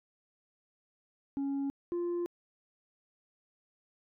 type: tone pair in turn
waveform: sine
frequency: 277.2 / 347.9 Hz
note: C#4 / F4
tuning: 0 / -7 cents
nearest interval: major third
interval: 393 cents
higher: second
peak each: -28 dBFS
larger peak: neither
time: 1.37-1.7 / 1.92-2.26 s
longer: second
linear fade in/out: 0 ms
effects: tanh soft clip ceiling -30 dBFS